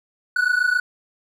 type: tone pair together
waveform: triangle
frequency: 1462.7 / 1490 Hz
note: F#6 / F#6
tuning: -20 / +12 cents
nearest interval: unison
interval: 32 cents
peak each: -18 dBFS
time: 0.36-0.8 s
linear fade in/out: 5 ms
effects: none